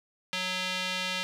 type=tone with band-pass filter; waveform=square; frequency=184.5 Hz; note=F#3; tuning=5 cents flat; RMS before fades=-32 dBFS; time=0.33-1.23 s; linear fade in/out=0 ms; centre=3200 Hz; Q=1.6; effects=none